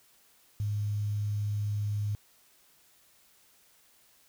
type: tone with quantisation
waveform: sine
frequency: 103.83 Hz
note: G#2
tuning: in tune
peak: -28 dBFS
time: 0.6-2.15 s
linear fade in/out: 0 ms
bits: 9
effects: white hiss -63 dBFS RMS until 4.28 s